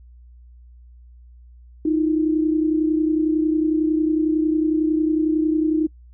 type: tone pair together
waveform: sine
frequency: 311.1 / 342.1 Hz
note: D#4 / F4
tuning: 0 / -36 cents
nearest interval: major second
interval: 164 cents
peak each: -17 / -24 dBFS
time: 1.85-5.87 s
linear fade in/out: 5 ms
effects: noise-tail reverb RT60 0.1 s tail -26 dB re dry + added 60 Hz sine -43 dBFS peak until 6.13 s